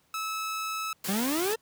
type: tone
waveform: sawtooth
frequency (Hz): 1300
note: E6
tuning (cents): -24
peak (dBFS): -27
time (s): 0.14-0.93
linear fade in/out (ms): 2
type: noise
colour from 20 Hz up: white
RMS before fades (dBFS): -34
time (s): 1.04-1.54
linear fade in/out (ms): 5
type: exponential sweep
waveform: 40% pulse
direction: up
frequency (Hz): 185.2 to 462.5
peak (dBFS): -26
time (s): 1.08-1.56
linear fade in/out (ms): 10
effects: pink hiss -67 dBFS RMS until 1.61 s + high-pass 80 Hz 12 dB/octave